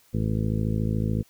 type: harmonic tone with a mistuned harmonic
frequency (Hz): 53.8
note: A1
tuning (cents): -38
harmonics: 1 / 2 / 3 / 4 / 5 / 6 / 7 / 8 / 9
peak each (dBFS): -31 / -26 / -29 / -29 / -38 / -37 / -42 / -40 / -40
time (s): 0.13-1.23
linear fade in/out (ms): 20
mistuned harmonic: 9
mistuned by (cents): +28
effects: white hiss -60 dBFS RMS until 1.29 s